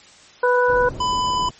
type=harmonic tone; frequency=493.9 Hz; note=B4; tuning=in tune; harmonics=1 / 2 / 3; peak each=-16 / -19 / -21 dBFS; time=0.43-0.89 s; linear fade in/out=5 ms
type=low-pass noise; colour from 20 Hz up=pink; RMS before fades=-32 dBFS; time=0.68-1.51 s; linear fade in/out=10 ms; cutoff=550 Hz; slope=12 dB/octave
type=tone; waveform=square; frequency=1000 Hz; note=B5; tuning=21 cents sharp; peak=-19 dBFS; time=1-1.49 s; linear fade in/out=5 ms
effects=white hiss -47 dBFS RMS until 1.59 s + MP3 32 kbps